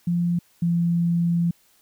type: tone pair in turn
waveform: sine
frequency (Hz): 173.1 / 170.72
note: F3 / F3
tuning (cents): -15 / -39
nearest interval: unison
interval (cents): 24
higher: first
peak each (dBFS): -19 / -18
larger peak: second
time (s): 0.07-0.39 / 0.62-1.51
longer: second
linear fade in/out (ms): 5
effects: white hiss -60 dBFS RMS until 1.81 s